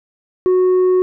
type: tone with tanh clipping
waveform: sine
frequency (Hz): 367.9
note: F#4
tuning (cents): -10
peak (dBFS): -11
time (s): 0.46-1.02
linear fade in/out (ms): 0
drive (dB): 3
effects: none